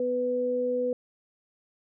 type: tone pair together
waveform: sine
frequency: 249 / 496.5 Hz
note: B3 / B4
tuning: +14 / +9 cents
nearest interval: octave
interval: 1195 cents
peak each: -33 / -25 dBFS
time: 0-0.93 s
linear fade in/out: 2 ms
effects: none